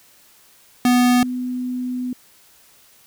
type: tone pair in turn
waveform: square / sine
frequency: 246.9 / 250.5 Hz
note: B3 / B3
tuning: 0 / +25 cents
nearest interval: unison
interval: 25 cents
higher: second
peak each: -13 / -22 dBFS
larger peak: first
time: 0.85-1.23 / 1.23-2.13 s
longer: second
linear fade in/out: 2 ms
effects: white hiss -52 dBFS RMS until 3.06 s